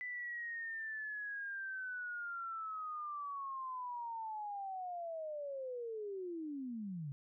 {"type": "linear sweep", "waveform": "sine", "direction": "down", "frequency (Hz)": [1998, 133.8], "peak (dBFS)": -40, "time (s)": [0.01, 7.12], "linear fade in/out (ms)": 0, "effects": []}